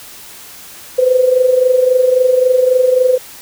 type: tone with amplitude modulation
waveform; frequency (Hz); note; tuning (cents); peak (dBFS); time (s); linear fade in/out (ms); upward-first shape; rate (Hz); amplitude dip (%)
sine; 508; B4; +49; -5; 0.98-3.18; 10; sine; 23.7; 65
effects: white hiss -35 dBFS RMS until 3.41 s